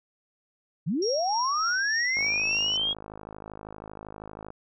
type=linear sweep; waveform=sine; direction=up; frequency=130.81 to 3322 Hz; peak=-24 dBFS; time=0.86-2.94 s; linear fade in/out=20 ms
type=tone with tremolo; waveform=sine; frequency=5588 Hz; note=F8; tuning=in tune; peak=-28 dBFS; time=1.02-2.77 s; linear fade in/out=5 ms; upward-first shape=triangle; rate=3.4 Hz; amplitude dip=45%
type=click train; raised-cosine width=1 ms; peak=-26 dBFS; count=124; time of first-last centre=2.17-4.504 s; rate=52.7 Hz
effects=none